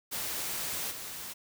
white noise with level steps, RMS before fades -35 / -41 dBFS, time 0.11-1.34 s, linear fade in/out 20 ms, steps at 0.9 s, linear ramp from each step 20 ms, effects none

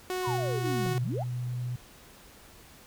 sawtooth tone with tremolo, 367.9 Hz, F#4, 10 cents flat, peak -26 dBFS, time 0.1-0.98 s, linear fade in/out 0 ms, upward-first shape square, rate 1.8 Hz, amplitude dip 25%
sine exponential two-way sweep, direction down then up, 1135 to 116.3 to 923 Hz, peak -32 dBFS, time 0.22-1.24 s, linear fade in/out 20 ms, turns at 1.02 s
sine tone, 123.47 Hz, B2, in tune, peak -30 dBFS, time 0.27-1.76 s, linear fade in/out 5 ms
clicks, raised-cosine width 2 ms, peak -29 dBFS, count 2, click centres 0.858 / 0.866 s
effects pink hiss -53 dBFS RMS until 2.86 s

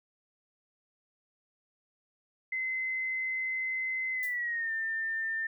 sine tone with pitch glide, 2053 to 1797.6 Hz, C7 to A6, -33 to +37 cents, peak -30 dBFS, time 2.52-5.47 s, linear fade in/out 5 ms, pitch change -230 cents, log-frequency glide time 4.13-4.72 s
violet noise with exponential decay, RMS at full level -40 dBFS, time 4.23-4.42 s, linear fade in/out 0 ms, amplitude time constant 40 ms
effects none

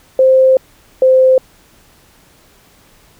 sine tone pair in turn, 523.3 / 519.4 Hz, C5 / C5, 0 / -13 cents, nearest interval unison, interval 13 cents, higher first, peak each -5 dBFS, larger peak neither, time 0.19-0.57 / 1.02-1.38 s, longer first, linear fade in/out 2 ms, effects pink hiss -48 dBFS RMS until 3.19 s

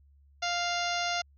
harmonic tone with a mistuned harmonic, 698.5 Hz, F5, in tune, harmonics 1 / 2 / 3 / 4 / 5 / 6 / 7 / 8 / 9, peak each -32 / -35 / -37 / -38 / -39 / -40 / -40 / -41 / -42 dBFS, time 0.42-1.22 s, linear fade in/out 10 ms, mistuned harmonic 9, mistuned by +29 cents, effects added 70 Hz sine -57 dBFS peak until 1.37 s

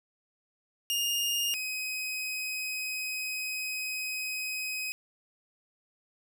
sawtooth tone pair in turn, 2832 / 2523 Hz, F7 / D#7, +23 / +23 cents, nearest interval major second, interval 200 cents, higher first, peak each -24 / -29 dBFS, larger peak first, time 0.9-1.54 / 1.54-4.92 s, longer second, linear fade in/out 0 ms, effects none

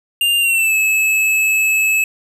square tone with pitch glide, 2800 to 2597 Hz, F7 to E7, +4 to -26 cents, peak -13 dBFS, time 0.21-2.04 s, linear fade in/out 2 ms, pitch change -130 cents, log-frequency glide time 0.39-0.75 s, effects none

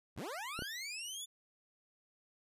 20% pulse linear sweep, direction up, 36.71 to 3520 Hz, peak -36 dBFS, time 0.16-1.26 s, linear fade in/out 20 ms
clicks, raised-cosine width 2 ms, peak -29 dBFS, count 2, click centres 0.591 / 0.622 s
effects resampled to 32000 Hz

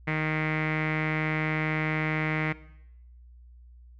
sawtooth tone with low-pass filter, 155.56 Hz, D#3, in tune, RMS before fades -28 dBFS, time 0.07-2.53 s, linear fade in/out 10 ms, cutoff 2100 Hz, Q 6.9, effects noise-tail reverb RT60 0.8 s tail -18 dB re dry + added 60 Hz sine -48 dBFS peak until 3.99 s

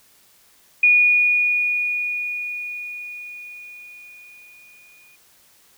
sine tone with exponential decay, 2452 Hz, D#7, 26 cents flat, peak -10 dBFS, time 0.83-5.16 s, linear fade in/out 5 ms, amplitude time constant 940 ms, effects white hiss -55 dBFS RMS until 5.77 s

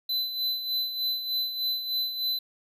square tone with tremolo, 4020 Hz, B7, 30 cents sharp, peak -25 dBFS, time 0.09-2.39 s, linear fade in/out 5 ms, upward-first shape sine, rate 3.3 Hz, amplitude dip 60%, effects none

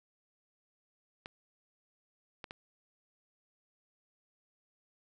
clicks, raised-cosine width 0.3 ms, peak -26 dBFS, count 3, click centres 1.259 / 2.442 / 2.509 s, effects none

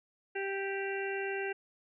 harmonic tone, 392 Hz, G4, in tune, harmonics 1 / 2 / 4 / 5 / 6 / 7, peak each -35 / -42 / -40 / -44 / -46 / -43 dBFS, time 0.35-1.53 s, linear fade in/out 10 ms, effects none

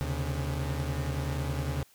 40% pulse tone cluster, 76 / 130.5 / 140.6 Hz, D#2 / C3 / C#3, -40 / -4 / +25 cents, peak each -32 / -34 / -34 dBFS, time 0.01-1.83 s, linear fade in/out 0 ms, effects white hiss -61 dBFS RMS until 1.94 s

